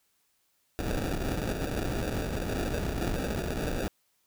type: noise with sample-and-hold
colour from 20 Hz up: pink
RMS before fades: -31 dBFS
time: 0.79-3.88 s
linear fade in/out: 0 ms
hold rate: 1050 Hz
effects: white hiss -72 dBFS RMS until 4.26 s